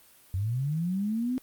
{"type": "linear sweep", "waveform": "sine", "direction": "up", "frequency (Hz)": [89, 260.3], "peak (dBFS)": -26, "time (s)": [0.34, 1.38], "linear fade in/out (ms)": 0, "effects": ["white hiss -57 dBFS RMS until 1.42 s", "Opus 32 kbps"]}